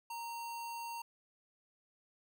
sine tone with sample-and-hold, 932.3 Hz, A#5, in tune, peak -40 dBFS, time 0.1-1.02 s, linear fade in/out 5 ms, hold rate 3675 Hz, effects none

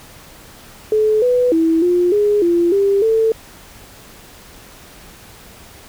sine tone with pitch steps, 430.7 / 495.3 / 326 / 354 / 414.5 / 343.7 / 397.4 / 445.9 Hz, A4 / B4 / E4 / F4 / G#4 / F4 / G4 / A4, -37 / +5 / -19 / +23 / -3 / -28 / +24 / +23 cents, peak -11 dBFS, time 0.92-3.32 s, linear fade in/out 2 ms, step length 300 ms, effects pink hiss -41 dBFS RMS until 5.88 s

